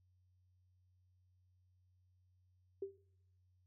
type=tone with exponential decay; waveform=sine; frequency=392 Hz; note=G4; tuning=in tune; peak=-36 dBFS; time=2.82-2.98 s; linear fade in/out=5 ms; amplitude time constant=34 ms; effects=noise-tail reverb RT60 0.8 s tail -23 dB re dry + added 91 Hz sine -70 dBFS peak until 3.66 s